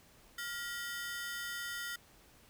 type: ring-modulated tone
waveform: sawtooth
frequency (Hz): 1658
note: G#6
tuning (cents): -3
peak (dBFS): -32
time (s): 0.38-1.96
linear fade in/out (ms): 5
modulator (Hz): 253
effects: pink hiss -62 dBFS RMS until 2.49 s